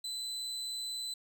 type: tone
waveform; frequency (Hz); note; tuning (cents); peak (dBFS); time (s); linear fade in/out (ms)
35% pulse; 4019; B7; +30; -35; 0.04-1.14; 5
effects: none